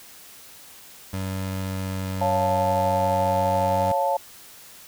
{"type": "tone with pitch glide", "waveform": "25% pulse", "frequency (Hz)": [95, 94.34], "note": ["F#2", "F#2"], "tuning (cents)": [46, 34], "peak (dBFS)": -23, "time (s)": [1.13, 3.92], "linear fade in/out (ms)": 5, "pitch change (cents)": -12, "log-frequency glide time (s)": [1.45, 2.32]}
{"type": "chord", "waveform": "sine", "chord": "Db augmented", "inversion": "none", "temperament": "equal", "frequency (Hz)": [554.4, 698.5, 880], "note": ["Db5", "F5", "A5"], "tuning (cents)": [0, 0, 0], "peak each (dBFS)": [-24, -26, -23], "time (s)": [2.21, 4.17], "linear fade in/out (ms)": 5}
{"effects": ["white hiss -46 dBFS RMS until 4.87 s"]}